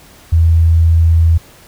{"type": "tone", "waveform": "sine", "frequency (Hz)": 82.41, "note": "E2", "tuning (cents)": 0, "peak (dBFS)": -6, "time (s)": [0.32, 1.38], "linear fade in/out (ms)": 10, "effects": ["pink hiss -42 dBFS RMS until 1.67 s"]}